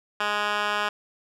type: tone with band-pass filter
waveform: 10% pulse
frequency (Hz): 207.7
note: G#3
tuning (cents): 0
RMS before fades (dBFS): -26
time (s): 0.2-0.89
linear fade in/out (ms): 5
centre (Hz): 1900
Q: 1.6
effects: none